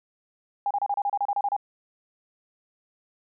sine tone bursts, 810 Hz, G#5, 43 cents flat, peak -22 dBFS, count 12, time 0.66-1.565 s, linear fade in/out 2 ms, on 47 ms, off 31 ms, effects none

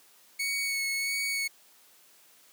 sawtooth tone with vibrato, 2217 Hz, C#7, in tune, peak -25 dBFS, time 0.39-1.48 s, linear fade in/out 10 ms, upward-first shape sine, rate 1.5 Hz, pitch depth 19 cents each way, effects white hiss -59 dBFS RMS until 2.52 s + high-pass 200 Hz 12 dB/octave

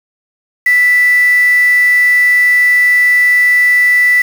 sine tone with quantisation, 1975.5 Hz, B6, in tune, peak -6 dBFS, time 0.66-4.22 s, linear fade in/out 5 ms, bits 4, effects none

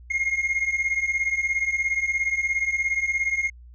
triangle beating tone pair, 2129 / 2146 Hz, C7 / C7, +30 / +43 cents, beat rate 17 Hz, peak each -25 / -22 dBFS, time 0.1-3.5 s, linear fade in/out 10 ms, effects added 60 Hz sine -43 dBFS peak until 3.74 s + resampled to 16000 Hz

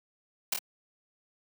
white noise with echo, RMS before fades -27 dBFS, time 0.52-0.54 s, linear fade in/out 5 ms, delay 25 ms, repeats 2, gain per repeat -4 dB, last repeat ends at 0.59 s, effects high-pass 200 Hz 12 dB/octave

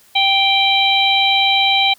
harmonic tone, 784 Hz, G5, in tune, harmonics 1 / 3 / 4 / 5, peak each -17 / -17 / -17 / -17 dBFS, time 0.15-1.94 s, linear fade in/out 10 ms, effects white hiss -50 dBFS RMS until 1.98 s

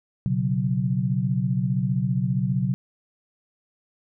sine chord, B suspended second, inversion none, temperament equal, 123.47 / 138.59 / 185 Hz, B2 / C#3 / F#3, 0 / 0 / 0 cents, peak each -25 dBFS, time 0.26-2.74 s, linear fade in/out 0 ms, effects none

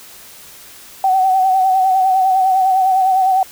sine tone with vibrato, 757 Hz, F#5, 39 cents sharp, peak -10 dBFS, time 1.04-3.43 s, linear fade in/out 2 ms, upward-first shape sine, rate 9.9 Hz, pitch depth 43 cents each way, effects white hiss -39 dBFS RMS until 3.51 s

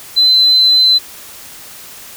sine tone, 4048 Hz, B7, 42 cents sharp, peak -6 dBFS, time 0.16-0.99 s, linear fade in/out 20 ms, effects white hiss -34 dBFS RMS until 2.16 s

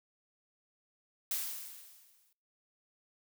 blue noise with exponential decay, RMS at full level -33 dBFS, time 1.31-2.33 s, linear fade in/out 2 ms, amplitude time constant 220 ms, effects noise-tail reverb RT60 0.6 s tail -26 dB re dry

